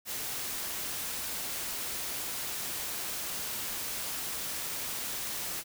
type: noise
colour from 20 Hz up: white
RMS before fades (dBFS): -36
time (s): 0.05-5.64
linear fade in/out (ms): 50
effects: none